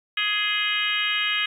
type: harmonic tone with a mistuned harmonic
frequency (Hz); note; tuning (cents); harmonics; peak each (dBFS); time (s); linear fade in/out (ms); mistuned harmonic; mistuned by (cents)
418.1; G#4; +12; 3 / 4 / 5 / 6 / 7 / 8 / 9; -33 / -29 / -28 / -28 / -27 / -30 / -35; 0.17-1.46; 5; 8; -69
effects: 9-bit